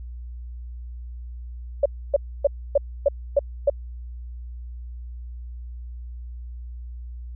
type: tone bursts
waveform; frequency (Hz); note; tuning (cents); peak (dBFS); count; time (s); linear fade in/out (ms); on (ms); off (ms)
sine; 566; C#5; +36; -13; 7; 1.83-3.699; 5; 27; 280
effects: added 60 Hz sine -33 dBFS peak until 7.35 s